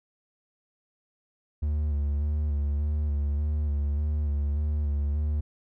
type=tone with vibrato; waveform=triangle; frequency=73.42 Hz; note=D2; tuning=in tune; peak=-22 dBFS; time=1.62-5.41 s; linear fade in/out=10 ms; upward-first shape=square; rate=1.7 Hz; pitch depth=32 cents each way; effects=none